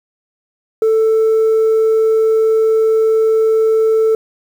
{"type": "tone", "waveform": "sine", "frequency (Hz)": 442.3, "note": "A4", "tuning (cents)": 9, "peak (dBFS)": -7, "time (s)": [0.82, 4.15], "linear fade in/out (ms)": 2, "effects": ["tanh soft clip ceiling -8 dBFS", "7-bit"]}